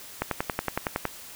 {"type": "click train", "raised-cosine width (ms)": 0.5, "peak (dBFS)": -10, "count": 10, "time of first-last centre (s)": [0.22, 1.053], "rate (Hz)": 10.8, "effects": ["white hiss -44 dBFS RMS until 1.35 s"]}